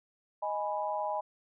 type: chord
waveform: sine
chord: G# minor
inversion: second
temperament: equal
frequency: 622.3 / 830.6 / 987.8 Hz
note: D#5 / G#5 / B5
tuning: 0 / 0 / 0 cents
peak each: -35 / -34 / -36 dBFS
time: 0.42-1.21 s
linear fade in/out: 10 ms
effects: none